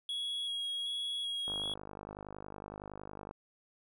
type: tone with vibrato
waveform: triangle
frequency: 3322 Hz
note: G#7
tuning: in tune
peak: -33 dBFS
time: 0.09-1.74 s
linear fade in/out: 2 ms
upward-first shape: square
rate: 1.3 Hz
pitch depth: 12 cents each way
type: click train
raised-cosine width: 1 ms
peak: -30 dBFS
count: 94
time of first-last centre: 1.48-3.311 s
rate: 50.8 Hz
effects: none